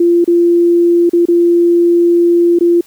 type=tone with dropouts; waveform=sine; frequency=344.4 Hz; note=F4; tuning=24 cents flat; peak=-6 dBFS; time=0-2.81 s; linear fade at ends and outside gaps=5 ms; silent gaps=0.244-0.276 / 1.095-1.132 / 1.255-1.284 / 2.589-2.608 s; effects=white hiss -46 dBFS RMS until 2.86 s